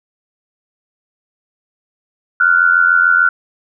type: tone pair together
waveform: sine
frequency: 1396.9 / 1483.7 Hz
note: F6 / F#6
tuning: 0 / +4 cents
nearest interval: minor second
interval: 104 cents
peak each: -11 dBFS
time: 2.4-3.29 s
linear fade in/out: 5 ms
effects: none